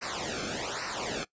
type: noise with flanger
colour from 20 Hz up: pink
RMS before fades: -34 dBFS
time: 0.01-1.25 s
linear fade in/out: 20 ms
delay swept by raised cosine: 0.29 to 1.06 ms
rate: 1.2 Hz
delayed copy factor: -1
effects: noise-tail reverb RT60 0.1 s tail -20 dB re dry + resampled to 16000 Hz